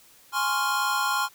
square chord, Db major seventh, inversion second, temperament equal, 830.6 / 1046.5 / 1108.7 / 1396.9 Hz, Ab5 / C6 / Db6 / F6, 0 / 0 / 0 / 0 cents, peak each -31 / -28 / -33 / -28 dBFS, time 0.32-1.29 s, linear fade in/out 50 ms, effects white hiss -55 dBFS RMS until 1.34 s

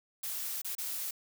blue noise with dropouts, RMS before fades -37 dBFS, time 0.23-1.11 s, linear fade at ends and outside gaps 5 ms, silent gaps 0.618-0.646 / 0.752-0.782 s, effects none

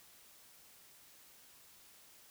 silence, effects white hiss -61 dBFS RMS until 2.3 s

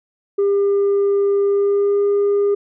sine tone with pitch glide, 400.4 to 405.1 Hz, G4 to G#4, +37 to -43 cents, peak -11 dBFS, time 0.38-2.55 s, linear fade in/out 10 ms, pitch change +20 cents, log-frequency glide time 1.43-2.03 s, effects tanh soft clip ceiling -12 dBFS

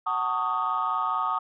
sine chord, D# half-diminished seventh, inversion first, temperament just, 746.7 / 896 / 1120.1 / 1244.5 Hz, F#5 / A5 / C#6 / D#6, +16 / +31 / +18 / 0 cents, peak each -32 / -30 / -29 / -26 dBFS, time 0.06-1.39 s, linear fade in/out 10 ms, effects tanh soft clip ceiling -17 dBFS

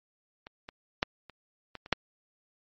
clicks, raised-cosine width 0.3 ms, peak -28 / -25 / -8 / -30 / -23 / -29 / -6 dBFS, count 7, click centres 0.469 / 0.689 / 1.029 / 1.297 / 1.753 / 1.861 / 1.927 s, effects MP3 32 kbps

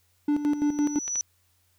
triangle tone with tremolo, 293.7 Hz, D4, in tune, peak -18 dBFS, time 0.28-0.99 s, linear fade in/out 5 ms, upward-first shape square, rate 5.9 Hz, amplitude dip 65%
sine tone with exponential growth, 5920 Hz, F#8, in tune, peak -23 dBFS, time 0.33-1.21 s, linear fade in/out 0 ms, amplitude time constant 190 ms
clicks, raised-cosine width 0.2 ms, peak -21 dBFS, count 2, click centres 1.079 / 1.157 s
effects added 89 Hz sine -68 dBFS peak until 1.78 s + white hiss -68 dBFS RMS until 1.78 s

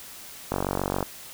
click train, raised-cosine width 1 ms, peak -11 dBFS, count 25, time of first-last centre 0.52-1.027 s, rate 47.3 Hz, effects white hiss -43 dBFS RMS until 1.33 s

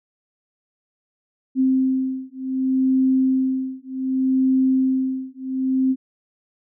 sine beating tone pair, 261.6 / 262.26 Hz, C4 / C4, 0 / +4 cents, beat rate 0.66 Hz, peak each -20 dBFS, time 1.55-5.96 s, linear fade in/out 50 ms, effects none

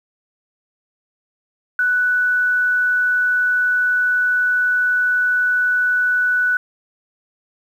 sine tone, 1484 Hz, F#6, 5 cents sharp, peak -14 dBFS, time 1.79-6.57 s, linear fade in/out 2 ms, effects 8-bit

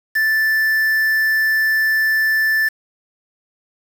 triangle tone with quantisation, 1760 Hz, A6, in tune, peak -12 dBFS, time 0.15-2.69 s, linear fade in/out 10 ms, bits 5, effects none

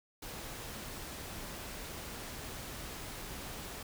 pink noise, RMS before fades -44 dBFS, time 0.22-3.83 s, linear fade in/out 5 ms, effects none

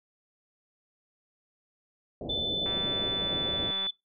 white low-pass noise, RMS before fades -37 dBFS, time 2.21-3.71 s, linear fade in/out 2 ms, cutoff 660 Hz, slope 48 dB/octave
sine tone with pitch glide, 3520 to 3484 Hz, A7 to A7, 0 to -18 cents, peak -28 dBFS, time 2.29-3.91 s, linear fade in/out 10 ms, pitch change -18 cents, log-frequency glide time 2.43-3.74 s
click train, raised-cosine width 0.5 ms, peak -27 dBFS, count 234, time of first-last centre 2.66-3.867 s, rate 193 Hz
effects noise-tail reverb RT60 0.2 s tail -23 dB re dry

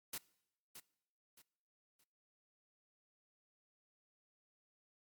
white noise with echo, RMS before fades -43 dBFS, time 0.13-0.18 s, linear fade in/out 5 ms, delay 620 ms, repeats 3, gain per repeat -10 dB, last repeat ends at 2.04 s, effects noise-tail reverb RT60 0.8 s tail -22 dB re dry + MP3 96 kbps

